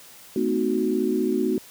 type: chord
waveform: sine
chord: A diminished seventh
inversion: none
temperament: equal with one note detuned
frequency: 220 / 255.2 / 311.1 / 370 Hz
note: A3 / C4 / Eb4 / Gb4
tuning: 0 / -43 / 0 / 0 cents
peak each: -27 / -26 / -27 / -24 dBFS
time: 0.36-1.58 s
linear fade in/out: 2 ms
effects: white hiss -47 dBFS RMS until 1.7 s + high-pass 80 Hz 12 dB/octave